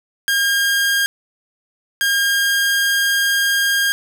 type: tone pair in turn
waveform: sawtooth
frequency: 1615 / 1615 Hz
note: G#6 / G#6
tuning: -49 / -49 cents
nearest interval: unison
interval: 0 cents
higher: neither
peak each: -11 dBFS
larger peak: neither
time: 0.28-1.06 / 2.01-3.92 s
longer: second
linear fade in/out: 0 ms
effects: 8-bit